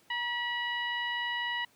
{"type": "tone with frequency modulation", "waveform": "sine", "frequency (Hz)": 1936, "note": "B6", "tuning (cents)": -35, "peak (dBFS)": -30, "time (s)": [0.1, 1.65], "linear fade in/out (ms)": 5, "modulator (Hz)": 984, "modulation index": 1.1, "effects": ["pink hiss -64 dBFS RMS until 1.75 s", "high-pass 150 Hz 12 dB/octave"]}